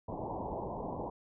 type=low-pass noise; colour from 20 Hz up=white; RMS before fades=-39 dBFS; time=0.08-1.1 s; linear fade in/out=5 ms; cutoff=990 Hz; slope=96 dB/octave; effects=none